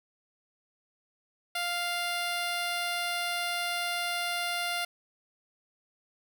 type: tone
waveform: 10% pulse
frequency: 699 Hz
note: F5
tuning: 1 cent sharp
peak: -21 dBFS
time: 1.55-4.85 s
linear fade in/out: 5 ms
effects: none